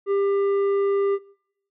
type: tone with tanh clipping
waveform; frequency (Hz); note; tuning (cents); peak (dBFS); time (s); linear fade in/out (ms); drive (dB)
sine; 397.8; G4; +25; -20; 0.06-1.19; 50; 8
effects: noise-tail reverb RT60 0.8 s tail -24 dB re dry